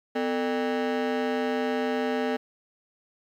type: ring-modulated tone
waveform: 30% pulse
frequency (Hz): 349.2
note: F4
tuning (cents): 0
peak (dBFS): -19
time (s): 0.15-2.37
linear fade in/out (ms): 10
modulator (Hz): 96.8
effects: low-pass 3000 Hz 12 dB/octave + 10-bit